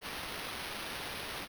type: noise with sample-and-hold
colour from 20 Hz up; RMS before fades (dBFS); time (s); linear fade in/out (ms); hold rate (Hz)
white; -41; 0.01-1.48; 50; 7350
effects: none